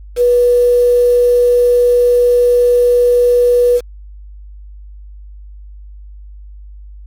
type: tone with quantisation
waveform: sine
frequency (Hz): 486.8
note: B4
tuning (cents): -25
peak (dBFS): -7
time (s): 0.16-3.81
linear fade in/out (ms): 50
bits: 5
effects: added 50 Hz sine -31 dBFS peak until 7.06 s + AAC 48 kbps